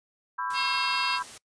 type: chord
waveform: sine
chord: C# half-diminished seventh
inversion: third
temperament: just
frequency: 997.9 / 1108.7 / 1330.5 / 1596.6 Hz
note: B5 / C#6 / E6 / G6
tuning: +18 / 0 / +16 / +31 cents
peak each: -31 / -37 / -36 / -36 dBFS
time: 0.38-1.23 s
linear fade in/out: 10 ms
type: noise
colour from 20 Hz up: white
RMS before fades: -44 dBFS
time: 0.5-1.38 s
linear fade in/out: 5 ms
type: harmonic tone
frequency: 539 Hz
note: C#5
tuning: 49 cents flat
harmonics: 2 / 3 / 4 / 5 / 6 / 7 / 8 / 9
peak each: -38 / -42 / -37 / -31 / -36 / -37 / -36 / -33 dBFS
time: 0.53-1.2 s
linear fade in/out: 50 ms
effects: noise-tail reverb RT60 0.1 s tail -23 dB re dry + resampled to 22050 Hz